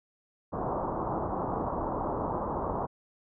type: low-pass noise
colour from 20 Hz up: white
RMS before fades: -32 dBFS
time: 0.52-2.87 s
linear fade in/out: 20 ms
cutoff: 1100 Hz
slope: 48 dB/octave
effects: none